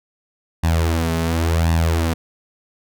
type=tone with flanger; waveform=sawtooth; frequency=82.41 Hz; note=E2; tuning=in tune; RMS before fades=-18 dBFS; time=0.63-2.14 s; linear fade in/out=10 ms; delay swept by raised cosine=1.1 to 4.7 ms; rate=0.92 Hz; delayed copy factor=+0.7; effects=none